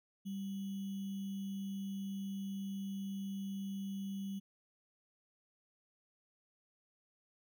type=tone with sample-and-hold; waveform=sine; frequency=196 Hz; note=G3; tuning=in tune; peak=-38 dBFS; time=0.25-4.4 s; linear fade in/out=20 ms; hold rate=3150 Hz; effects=none